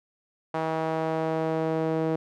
sawtooth tone with band-pass filter sweep, 160.2 Hz, E3, 49 cents flat, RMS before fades -27 dBFS, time 0.54-2.16 s, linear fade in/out 5 ms, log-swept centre 800 to 450 Hz, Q 1.5, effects none

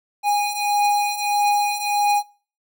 square beating tone pair, 821 / 822.6 Hz, G#5 / G#5, -20 / -17 cents, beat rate 1.6 Hz, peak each -24 / -20 dBFS, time 0.23-2.23 s, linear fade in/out 50 ms, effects noise-tail reverb RT60 0.4 s tail -23 dB re dry

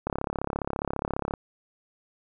click train, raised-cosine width 1 ms, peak -14 dBFS, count 45, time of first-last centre 0.07-1.338 s, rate 34.7 Hz, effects none

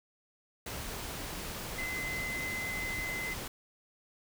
sine tone in noise, 2047 Hz, C7, 38 cents flat, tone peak -35 dBFS, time 1.78-3.34 s, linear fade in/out 5 ms, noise pink, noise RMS -40 dBFS, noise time 0.66-3.48 s, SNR +2 dB, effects none

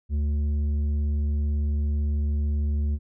sine tone with tanh clipping, 73.5 Hz, D2, 2 cents sharp, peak -23 dBFS, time 0.09-2.99 s, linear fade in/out 50 ms, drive 7 dB, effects none

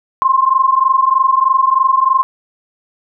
sine tone pair together, 1046.5 / 1069.7 Hz, C6 / C6, 0 / +38 cents, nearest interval unison, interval 38 cents, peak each -12 dBFS, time 0.22-2.23 s, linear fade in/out 0 ms, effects none

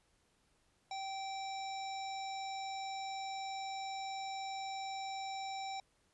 harmonic tone with a mistuned harmonic, 776 Hz, G5, 18 cents flat, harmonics 1 / 3 / 5 / 7 / 9, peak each -40 / -50 / -50 / -52 / -57 dBFS, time 0.91-5.8 s, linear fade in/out 2 ms, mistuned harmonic 9, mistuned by +38 cents, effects pink hiss -74 dBFS RMS until 6.13 s + resampled to 24000 Hz

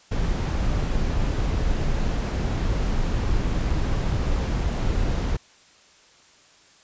brown noise, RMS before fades -23 dBFS, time 0.11-5.37 s, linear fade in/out 10 ms, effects white hiss -54 dBFS RMS until 6.83 s + resampled to 16000 Hz

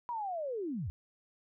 sine linear sweep, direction down, 982 to 66.6 Hz, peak -34 dBFS, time 0.09-0.9 s, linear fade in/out 0 ms, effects none

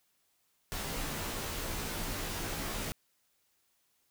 pink noise with comb filter, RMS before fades -37 dBFS, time 0.72-2.92 s, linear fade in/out 0 ms, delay 16 ms, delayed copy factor -0.95, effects white hiss -74 dBFS RMS until 4.1 s

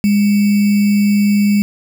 sine tone with sample-and-hold, 204.7 Hz, G#3, 25 cents flat, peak -9 dBFS, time 0.04-1.62 s, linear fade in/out 0 ms, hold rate 2450 Hz, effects none

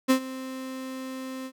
35% pulse tone with ADSR envelope, 261.4 Hz, C4, 1 cent flat, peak -14 dBFS, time 0.08-1.52 s, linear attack 24 ms, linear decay 88 ms, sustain -18 dB, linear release 63 ms, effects none

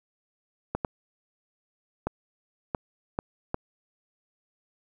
clicks, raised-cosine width 1 ms, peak -13 dBFS, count 6, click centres 0.75 / 0.848 / 2.07 / 2.748 / 3.189 / 3.544 s, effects 9-bit

